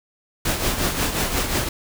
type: noise with tremolo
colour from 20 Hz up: pink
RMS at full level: -20 dBFS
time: 0.45-1.69 s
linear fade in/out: 5 ms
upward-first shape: triangle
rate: 5.6 Hz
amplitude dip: 60%
effects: none